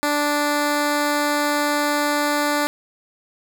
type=tone; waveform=10% pulse; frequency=293.2 Hz; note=D4; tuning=3 cents flat; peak=-10 dBFS; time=0.03-2.67 s; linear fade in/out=0 ms; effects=none